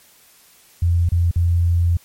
sine tone with dropouts, 85.9 Hz, F2, 28 cents flat, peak -13 dBFS, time 0.82-1.97 s, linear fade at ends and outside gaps 5 ms, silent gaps 1.09-1.119 / 1.312-1.359 s, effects white hiss -51 dBFS RMS until 2.04 s + MP3 64 kbps

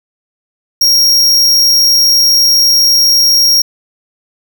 45% pulse tone, 5588 Hz, F8, in tune, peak -6 dBFS, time 0.81-3.62 s, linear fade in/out 5 ms, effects none

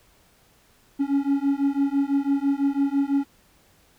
triangle beating tone pair, 276 / 282 Hz, C#4 / C#4, -7 / +30 cents, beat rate 6 Hz, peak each -21 dBFS, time 0.99-3.25 s, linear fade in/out 20 ms, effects pink hiss -59 dBFS RMS until 3.98 s

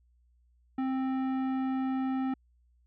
sine tone with tanh clipping, 263 Hz, C4, 9 cents sharp, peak -30 dBFS, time 0.78-2.34 s, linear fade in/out 5 ms, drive 14 dB, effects added 60 Hz sine -63 dBFS peak until 2.86 s

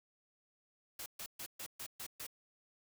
white noise bursts, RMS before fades -45 dBFS, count 7, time 0.99-2.267 s, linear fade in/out 5 ms, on 71 ms, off 130 ms, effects none

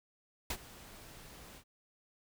pink noise with ADSR envelope, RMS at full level -34 dBFS, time 0.5-1.64 s, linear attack 4 ms, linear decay 60 ms, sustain -19 dB, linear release 73 ms, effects none

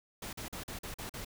pink noise bursts, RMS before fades -42 dBFS, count 7, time 0.22-1.248 s, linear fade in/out 5 ms, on 110 ms, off 43 ms, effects none

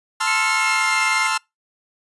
sawtooth chord, F major seventh, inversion first, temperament equal, 880 / 1046.5 / 1318.5 / 1396.9 Hz, A5 / C6 / E6 / F6, 0 / 0 / 0 / 0 cents, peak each -21 dBFS, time 0.2-1.38 s, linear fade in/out 10 ms
triangle tone with pitch glide, 2182 to 2114 Hz, C#7 to C7, -28 to +17 cents, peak -19 dBFS, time 0.27-1.27 s, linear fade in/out 5 ms, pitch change -55 cents, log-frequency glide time 0.47-0.9 s
effects noise-tail reverb RT60 0.2 s tail -26 dB re dry + resampled to 24000 Hz

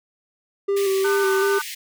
triangle tone with vibrato, 392 Hz, G4, in tune, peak -16 dBFS, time 0.68-1.59 s, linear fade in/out 10 ms, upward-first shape square, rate 2.7 Hz, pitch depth 26 cents each way
pink high-pass noise, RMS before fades -33 dBFS, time 0.76-1.75 s, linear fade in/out 10 ms, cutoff 1800 Hz, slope 96 dB/octave
harmonic tone, 300.5 Hz, D4, 40 cents sharp, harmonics 3 / 4 / 5, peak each -30 / -28 / -25 dBFS, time 1.04-1.62 s, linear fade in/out 10 ms
effects none

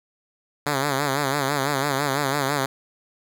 5% pulse tone with vibrato, 140.1 Hz, C#3, 19 cents sharp, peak -10 dBFS, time 0.66-2.66 s, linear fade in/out 5 ms, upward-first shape sine, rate 6 Hz, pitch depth 96 cents each way, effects none

